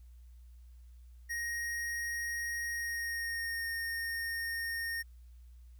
square tone with pitch glide, 1874 to 1841.8 Hz, A#6 to A#6, +9 to -21 cents, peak -35 dBFS, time 1.29-5.03 s, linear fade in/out 20 ms, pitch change -30 cents, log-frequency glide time 2.7-3.67 s, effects added 60 Hz sine -51 dBFS peak until 5.79 s + white hiss -75 dBFS RMS until 5.79 s

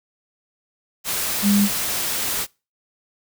sine tone in noise, 202.8 Hz, G#3, 41 cents flat, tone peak -14 dBFS, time 1.42-1.69 s, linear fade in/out 50 ms, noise white, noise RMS -24 dBFS, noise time 1.04-2.47 s, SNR +7 dB, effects noise-tail reverb RT60 0.3 s tail -25 dB re dry

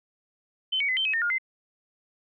sine tone with pitch steps, 3065 / 2243 / 2028 / 3109 / 2554 / 1825 / 1420 / 2071 Hz, G7 / C#7 / B6 / G7 / D#7 / A#6 / F6 / C7, -40 / +20 / +45 / -15 / +45 / -37 / +28 / -18 cents, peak -23 dBFS, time 0.72-1.384 s, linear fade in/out 10 ms, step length 83 ms, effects none

